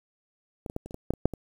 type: clicks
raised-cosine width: 2 ms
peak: -21 / -23 / -17 / -27 / -29 / -23 / -11 / -23 / -7 / -22 dBFS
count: 10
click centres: 0.662 / 0.699 / 0.764 / 0.86 / 0.909 / 0.944 / 1.106 / 1.137 / 1.256 / 1.337 s
effects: 8-bit